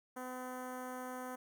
10% pulse tone with notch filter, 253.6 Hz, B3, 46 cents sharp, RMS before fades -44 dBFS, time 0.16-1.36 s, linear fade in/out 10 ms, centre 3900 Hz, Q 0.58, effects none

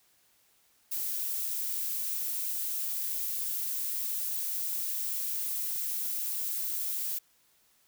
violet noise, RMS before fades -33 dBFS, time 0.91-7.19 s, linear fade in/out 10 ms, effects white hiss -67 dBFS RMS until 7.87 s

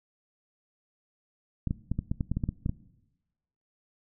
clicks, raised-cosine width 5 ms, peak -16 dBFS, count 12, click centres 1.673 / 1.709 / 1.916 / 1.99 / 2.115 / 2.208 / 2.316 / 2.37 / 2.438 / 2.49 / 2.661 / 2.694 s, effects noise-tail reverb RT60 1.0 s tail -19 dB re dry

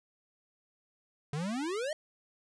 square exponential sweep, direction up, 139 to 644 Hz, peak -33 dBFS, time 1.33-1.93 s, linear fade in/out 2 ms, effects resampled to 22050 Hz

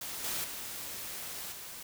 white noise with level steps, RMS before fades -40 / -35 / -41 / -45 dBFS, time 0.01-1.83 s, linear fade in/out 5 ms, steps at 0.24 / 0.44 / 1.52 s, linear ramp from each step 2 ms, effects none

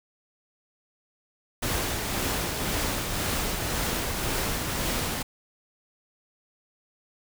pink noise with tremolo, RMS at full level -27 dBFS, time 1.62-5.23 s, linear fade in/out 10 ms, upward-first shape triangle, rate 1.9 Hz, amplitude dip 35%, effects none

